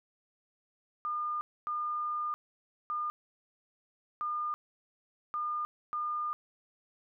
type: tone bursts at uneven times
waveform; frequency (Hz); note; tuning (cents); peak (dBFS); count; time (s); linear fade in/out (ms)
sine; 1211; D#6; -47; -31; 6; 1.05-1.41 / 1.67-2.34 / 2.9-3.1 / 4.21-4.54 / 5.34-5.65 / 5.93-6.33; 0
effects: none